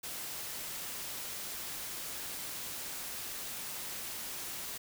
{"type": "noise", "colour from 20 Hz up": "white", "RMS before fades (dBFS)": -41, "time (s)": [0.03, 4.78], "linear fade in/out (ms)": 10, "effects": []}